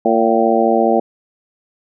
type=harmonic tone with a mistuned harmonic; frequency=114.5 Hz; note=A#2; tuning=31 cents flat; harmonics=2 / 3 / 4 / 5 / 6 / 7; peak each=-18 / -18 / -18 / -18 / -18 / -18 dBFS; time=0.05-1 s; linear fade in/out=5 ms; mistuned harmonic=7; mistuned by=-53 cents; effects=none